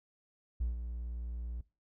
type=tone with ADSR envelope; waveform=triangle; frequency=59.1 Hz; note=A#1; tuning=24 cents sharp; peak=-26 dBFS; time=0.6-1.61 s; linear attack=12 ms; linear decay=140 ms; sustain=-9 dB; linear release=3 ms; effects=noise-tail reverb RT60 0.3 s tail -21 dB re dry + tanh soft clip ceiling -25 dBFS